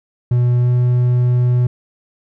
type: tone with pitch glide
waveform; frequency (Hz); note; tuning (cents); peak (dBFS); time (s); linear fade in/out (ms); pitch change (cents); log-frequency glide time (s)
triangle; 122.3 to 123.36; B2 to B2; -16 to -2; -9; 0.31-1.67; 5; +14; 0.59-0.69
effects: none

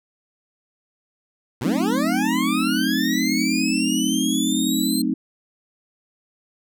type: linear sweep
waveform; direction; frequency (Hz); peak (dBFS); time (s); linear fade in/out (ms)
20% pulse; up; 103.83 to 4179; -19; 1.61-5.02; 5
type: chord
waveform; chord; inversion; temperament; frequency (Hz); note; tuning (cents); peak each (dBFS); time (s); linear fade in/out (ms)
sine; F# diminished seventh; none; equal; 185 / 220 / 261.6 / 311.1; F#3 / A3 / C4 / Eb4; 0 / 0 / 0 / 0; -28 / -25 / -23 / -24; 1.64-5.14; 5
effects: none

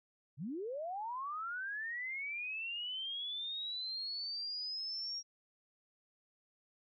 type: linear sweep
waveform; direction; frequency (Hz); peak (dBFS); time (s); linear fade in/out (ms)
sine; up; 116.5 to 5640; -38; 0.37-5.23; 50
effects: none

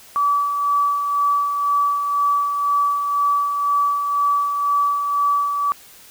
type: tone with tremolo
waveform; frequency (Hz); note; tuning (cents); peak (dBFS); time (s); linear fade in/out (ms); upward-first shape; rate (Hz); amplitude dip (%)
sine; 1149; D6; -38; -14; 0.16-5.72; 0; sine; 2; 45
effects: white hiss -45 dBFS RMS until 6.1 s

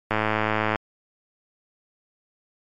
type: click train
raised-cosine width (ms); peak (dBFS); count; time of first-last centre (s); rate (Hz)
0.5; -7; 71; 0.11-0.758; 108
effects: MP3 64 kbps

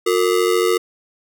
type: ring-modulated tone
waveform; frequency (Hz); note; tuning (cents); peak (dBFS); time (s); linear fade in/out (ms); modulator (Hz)
square; 409.1; G#4; -26; -12; 0.06-0.78; 10; 46.9
effects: none

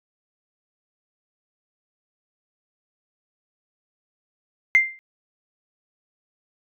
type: tone with exponential decay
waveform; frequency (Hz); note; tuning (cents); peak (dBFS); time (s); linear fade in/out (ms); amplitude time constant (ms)
sine; 2093; C7; 0; -8; 4.75-4.99; 0; 51
effects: tanh soft clip ceiling -5 dBFS

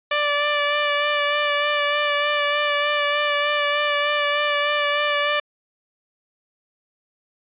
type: tone with vibrato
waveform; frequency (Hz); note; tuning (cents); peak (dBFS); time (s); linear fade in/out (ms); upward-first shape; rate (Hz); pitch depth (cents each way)
10% pulse; 585; D5; -7; -10; 0.11-5.4; 5; sine; 3.3; 18
effects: resampled to 8000 Hz

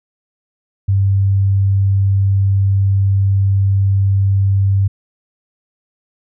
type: tone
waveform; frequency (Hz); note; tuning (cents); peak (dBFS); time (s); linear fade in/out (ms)
sine; 98; G2; 0; -10; 0.88-4.88; 10
effects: none

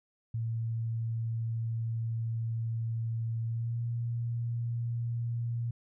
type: tone with pitch glide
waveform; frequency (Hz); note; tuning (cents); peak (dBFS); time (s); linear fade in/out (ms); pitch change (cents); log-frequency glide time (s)
sine; 114.1 to 117.65; A#2 to A#2; -37 to +16; -30; 0.34-5.71; 5; +53; 3.45-3.8
effects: none

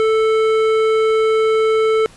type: tone with hard clipping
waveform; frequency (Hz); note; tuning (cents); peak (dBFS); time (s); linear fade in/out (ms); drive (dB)
sine; 440; A4; 0; -14; 0-2.06; 0; 12
effects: pink hiss -45 dBFS RMS until 2.16 s + resampled to 24000 Hz

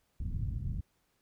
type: low-pass noise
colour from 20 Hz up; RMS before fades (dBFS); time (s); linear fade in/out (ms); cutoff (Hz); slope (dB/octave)
white; -35; 0.2-0.81; 5; 140; 24
effects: pink hiss -75 dBFS RMS until 1.21 s

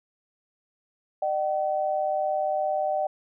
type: tone pair together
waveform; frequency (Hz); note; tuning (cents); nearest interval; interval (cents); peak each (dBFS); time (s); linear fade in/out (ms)
sine; 605.6 / 763; D#5 / G5; -47 / -47; major third; 400; -26; 1.22-3.07; 5
effects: none

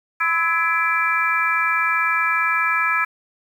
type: harmonic tone with a mistuned harmonic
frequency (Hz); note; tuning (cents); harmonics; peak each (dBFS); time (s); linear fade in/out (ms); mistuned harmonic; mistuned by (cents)
335.2; E4; +29; 3 / 4 / 5 / 6 / 7; -27 / -21 / -22 / -31 / -22; 0.2-3.05; 10; 4; -48
effects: 8-bit

